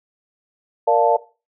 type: chord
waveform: sine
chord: Bb major seventh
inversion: none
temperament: equal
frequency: 466.2 / 587.3 / 698.5 / 880 Hz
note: Bb4 / D5 / F5 / A5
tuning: 0 / 0 / 0 / 0 cents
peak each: -18 dBFS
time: 0.87-1.17 s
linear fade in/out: 10 ms
effects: noise-tail reverb RT60 0.3 s tail -17 dB re dry